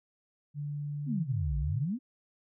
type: tone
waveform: sine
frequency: 145.9 Hz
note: D3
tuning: 11 cents flat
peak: -33 dBFS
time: 0.54-1.88 s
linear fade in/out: 50 ms
type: exponential two-way sweep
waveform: sine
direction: down then up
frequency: 272.4 to 54.2 to 272.4 Hz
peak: -29 dBFS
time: 1.06-1.99 s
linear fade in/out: 50 ms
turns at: 1.58 s
effects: none